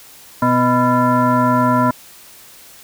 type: tone with frequency modulation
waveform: sine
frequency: 622.3 Hz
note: D#5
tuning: in tune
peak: -11 dBFS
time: 0.42-1.91 s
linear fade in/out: 5 ms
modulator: 373 Hz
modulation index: 1.8
effects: white hiss -42 dBFS RMS until 2.83 s